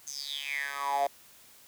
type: tone with high-pass filter sweep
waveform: 10% pulse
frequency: 140.9 Hz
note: C#3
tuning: 29 cents sharp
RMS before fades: -33 dBFS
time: 0.07-1.07 s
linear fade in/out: 2 ms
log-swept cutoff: 6500 to 630 Hz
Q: 8.8
effects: white hiss -56 dBFS RMS until 1.67 s